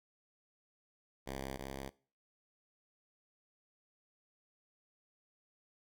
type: tone pair in turn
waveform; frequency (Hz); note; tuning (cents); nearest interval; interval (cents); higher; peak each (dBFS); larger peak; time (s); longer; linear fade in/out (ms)
5% pulse; 67.1 / 67.53; C2 / C#2; +44 / -45; unison; 11; second; -29 / -31; first; 1.26-1.58 / 1.58-1.9; neither; 20
effects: noise-tail reverb RT60 0.4 s tail -22 dB re dry